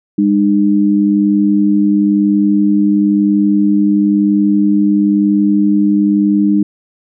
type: tone pair together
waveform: sine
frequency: 202.7 / 303.7 Hz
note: G#3 / D#4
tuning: -42 / -42 cents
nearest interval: perfect fifth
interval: 700 cents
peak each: -11 dBFS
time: 0.18-6.63 s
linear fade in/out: 5 ms
effects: none